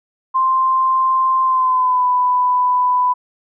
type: tone with pitch glide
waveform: sine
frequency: 1046.5 to 995.8 Hz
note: C6 to B5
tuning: 0 to +14 cents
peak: -12 dBFS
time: 0.34-3.14 s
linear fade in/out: 20 ms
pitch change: -86 cents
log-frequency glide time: 1.43-2.06 s
effects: none